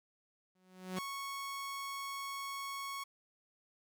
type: tone with exponential growth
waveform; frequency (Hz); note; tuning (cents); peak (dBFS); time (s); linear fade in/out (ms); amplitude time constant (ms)
sawtooth; 185; F#3; 0; -31; 0.55-0.99; 5; 95
type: tone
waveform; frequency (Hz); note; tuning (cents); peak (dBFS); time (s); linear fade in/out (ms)
sawtooth; 1105; C#6; -6; -36; 0.96-3.04; 10
effects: none